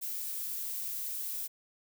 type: noise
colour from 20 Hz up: violet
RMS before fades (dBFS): -37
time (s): 0.01-1.48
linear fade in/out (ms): 20
effects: none